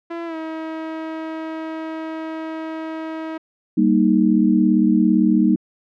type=tone with pitch glide; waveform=sawtooth; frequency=336.8 to 319.6 Hz; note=E4 to D#4; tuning=+37 to +47 cents; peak=-22 dBFS; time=0.1-3.38 s; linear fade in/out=10 ms; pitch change=-90 cents; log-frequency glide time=0.26-0.36 s
type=chord; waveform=sine; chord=Eb major; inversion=first; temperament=equal with one note detuned; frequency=196 / 234 / 311.1 Hz; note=G3 / Bb3 / Eb4; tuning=0 / +7 / 0 cents; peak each=-17 dBFS; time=3.77-5.56 s; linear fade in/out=10 ms
effects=low-pass 2000 Hz 12 dB/octave